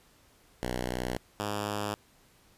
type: tone pair in turn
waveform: 5% pulse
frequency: 61.74 / 103.83 Hz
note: B1 / G#2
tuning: 0 / 0 cents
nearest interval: major sixth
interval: 900 cents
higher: second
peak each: -20 dBFS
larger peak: neither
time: 0.63-1.17 / 1.4-1.94 s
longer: neither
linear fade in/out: 0 ms
effects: pink hiss -62 dBFS RMS until 2.57 s + resampled to 32000 Hz